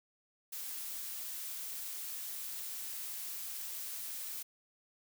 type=noise; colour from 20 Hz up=blue; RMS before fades=-42 dBFS; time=0.52-4.43 s; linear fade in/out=10 ms; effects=none